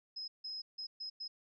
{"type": "tone bursts at uneven times", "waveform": "sine", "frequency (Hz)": 5110, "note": "D#8", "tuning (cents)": 45, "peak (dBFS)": -40, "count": 5, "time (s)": [[0.16, 0.28], [0.44, 0.62], [0.78, 0.87], [1, 1.1], [1.2, 1.28]], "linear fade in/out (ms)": 10, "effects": []}